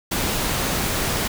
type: noise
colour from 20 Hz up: pink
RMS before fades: -23 dBFS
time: 0.11-1.28 s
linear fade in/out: 10 ms
effects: none